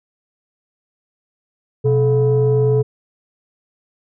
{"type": "tone pair together", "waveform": "sine", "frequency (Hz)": [126.3, 430.9], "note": ["B2", "A4"], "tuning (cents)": [39, -36], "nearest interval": "octave + major sixth", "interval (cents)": 2125, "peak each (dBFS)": -13, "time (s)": [1.84, 2.83], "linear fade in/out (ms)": 20, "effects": ["tanh soft clip ceiling -8 dBFS"]}